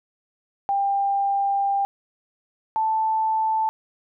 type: tone pair in turn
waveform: sine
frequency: 795 / 879.9 Hz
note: G5 / A5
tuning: +24 / 0 cents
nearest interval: major second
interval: 176 cents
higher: second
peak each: -19 dBFS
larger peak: neither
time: 0.69-1.85 / 2.76-3.69 s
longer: first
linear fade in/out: 0 ms
effects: none